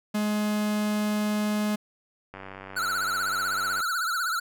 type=tone; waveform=45% pulse; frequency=210.4 Hz; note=G#3; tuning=23 cents sharp; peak=-24 dBFS; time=0.14-1.76 s; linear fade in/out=10 ms
type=click train; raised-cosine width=0.5 ms; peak=-25 dBFS; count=142; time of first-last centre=2.34-3.804 s; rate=96.3 Hz
type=tone with vibrato; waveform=square; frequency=1401 Hz; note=F6; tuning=5 cents sharp; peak=-26 dBFS; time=2.76-4.4 s; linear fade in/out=10 ms; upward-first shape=triangle; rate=16 Hz; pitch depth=150 cents each way
effects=none